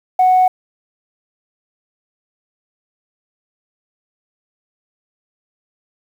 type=tone; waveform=sine; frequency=740 Hz; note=F#5; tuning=in tune; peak=-7 dBFS; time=0.19-0.48 s; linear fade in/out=5 ms; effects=tanh soft clip ceiling -5 dBFS + 7-bit